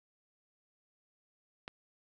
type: click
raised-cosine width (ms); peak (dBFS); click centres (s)
0.3; -25; 1.679
effects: none